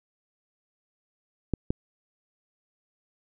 clicks, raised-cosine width 3 ms, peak -12 dBFS, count 2, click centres 1.537 / 1.705 s, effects none

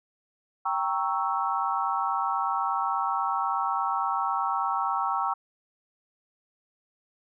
sine chord, G diminished seventh, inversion none, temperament equal, 784 / 932.3 / 1108.7 / 1318.5 Hz, G5 / Bb5 / Db6 / Fb6, 0 / 0 / 0 / 0 cents, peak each -30 dBFS, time 0.65-5.34 s, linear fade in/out 10 ms, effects none

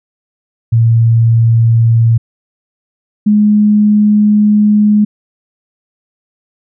sine tone pair in turn, 114.9 / 209.5 Hz, A#2 / G#3, -25 / +15 cents, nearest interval minor seventh, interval 1040 cents, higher second, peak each -5 dBFS, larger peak neither, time 0.72-2.18 / 3.26-5.05 s, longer second, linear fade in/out 10 ms, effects none

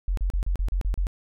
sine tone bursts, 44.84 Hz, F1, 46 cents sharp, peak -21 dBFS, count 8, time 0.08-1.069 s, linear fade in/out 0 ms, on 93 ms, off 35 ms, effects none

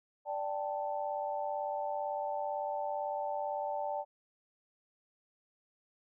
sine chord, D suspended fourth, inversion none, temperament just, 587.3 / 783.1 / 881 Hz, D5 / G5 / A5, 0 / -2 / +2 cents, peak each -37 / -38 / -38 dBFS, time 0.25-4.05 s, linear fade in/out 50 ms, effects none

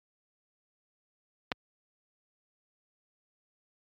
clicks, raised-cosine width 0.3 ms, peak -13 / -21 dBFS, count 2, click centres 1.518 / 1.522 s, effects high-pass 80 Hz 12 dB/octave + AAC 64 kbps

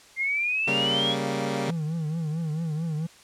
sine exponential sweep, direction up, 2093 to 3405 Hz, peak -23 dBFS, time 0.16-1.16 s, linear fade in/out 50 ms
15% pulse chord, G diminished, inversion second, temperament equal, 138.59 / 196 / 233.1 Hz, Db3 / G3 / Bb3, 0 / 0 / 0 cents, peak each -24 dBFS, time 0.67-1.71 s, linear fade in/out 10 ms
triangle tone with vibrato, 159.3 Hz, D#3, 41 cents sharp, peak -24 dBFS, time 1.68-3.07 s, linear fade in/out 10 ms, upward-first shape triangle, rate 4.5 Hz, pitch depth 120 cents each way
effects white hiss -52 dBFS RMS until 3.23 s + low-pass 8000 Hz 12 dB/octave

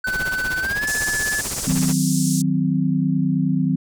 triangle tone with pitch glide, 1509 to 1723.4 Hz, F#6 to A6, +34 to -36 cents, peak -19 dBFS, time 0.04-1.41 s, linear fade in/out 5 ms, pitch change +230 cents, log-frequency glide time 0.6-0.84 s
pink noise with tremolo, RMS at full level -28 dBFS, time 0.07-1.93 s, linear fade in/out 0 ms, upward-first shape sine, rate 16 Hz, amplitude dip 75%
white band-pass noise, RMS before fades -28 dBFS, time 0.87-2.42 s, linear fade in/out 5 ms, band 5400 to 9300 Hz, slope 24 dB/octave
sine chord, C diminished, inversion first, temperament equal with one note detuned, 155.56 / 185 / 258.5 Hz, Eb3 / Gb3 / C4, 0 / 0 / -21 cents, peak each -21 dBFS, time 1.67-3.76 s, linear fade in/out 5 ms
effects none

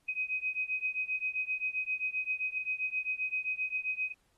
sine beating tone pair, 2515 / 2522.6 Hz, D#7 / D#7, +18 / +23 cents, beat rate 7.6 Hz, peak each -34 / -35 dBFS, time 0.08-4.13 s, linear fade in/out 10 ms, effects pink hiss -73 dBFS RMS until 4.37 s + AAC 32 kbps

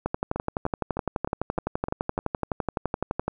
two click trains, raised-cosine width 1 ms, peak -15 / -11 dBFS, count 7 / 39, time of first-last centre 0.36-2.189 / 0.06-3.28 s, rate 3.28 / 11.8 Hz, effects none

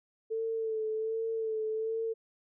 sine tone with vibrato, 443.3 Hz, A4, 13 cents sharp, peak -30 dBFS, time 0.3-2.14 s, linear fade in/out 20 ms, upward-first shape sine, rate 1.3 Hz, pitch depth 31 cents each way, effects none

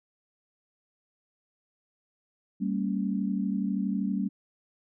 sine chord, G diminished, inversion none, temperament equal with one note detuned, 196 / 228.4 / 277.2 Hz, G3 / Bb3 / Db4, 0 / -35 / 0 cents, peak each -28 / -32 / -33 dBFS, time 2.6-4.29 s, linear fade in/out 20 ms, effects none

